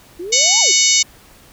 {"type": "exponential two-way sweep", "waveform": "sine", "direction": "up then down", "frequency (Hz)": [329.6, 948, 329.6], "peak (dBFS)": -24, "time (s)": [0.19, 0.72], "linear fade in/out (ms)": 10, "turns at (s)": 0.6}
{"type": "harmonic tone", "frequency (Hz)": 740, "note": "F#5", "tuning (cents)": 0, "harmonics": [3, 4, 5, 6, 7, 8, 9, 10], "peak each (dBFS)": [-20, -21, -20, -20, -20, -16, -18, -20], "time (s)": [0.32, 1.03], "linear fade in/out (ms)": 10}
{"effects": ["pink hiss -46 dBFS RMS until 1.52 s"]}